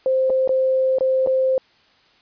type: tone with dropouts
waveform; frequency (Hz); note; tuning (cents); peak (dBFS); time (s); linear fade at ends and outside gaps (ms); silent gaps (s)
sine; 523.3; C5; 0; -15; 0.06-1.58; 1; 0.298-0.302 / 0.476-0.492 / 0.985-1.008 / 1.263-1.272
effects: white hiss -56 dBFS RMS until 2.21 s + resampled to 11025 Hz